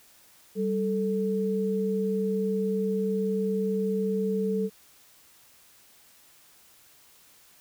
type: tone pair together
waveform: sine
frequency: 194.76 / 440 Hz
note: G3 / A4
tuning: -11 / 0 cents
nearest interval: octave + major second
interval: 1411 cents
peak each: -27 dBFS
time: 0.55-4.7 s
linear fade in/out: 50 ms
effects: white hiss -57 dBFS RMS until 7.6 s